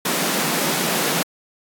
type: high-pass noise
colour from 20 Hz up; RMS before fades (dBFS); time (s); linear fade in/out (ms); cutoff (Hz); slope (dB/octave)
pink; -21; 0.05-1.23; 5; 150; 96
effects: AAC 64 kbps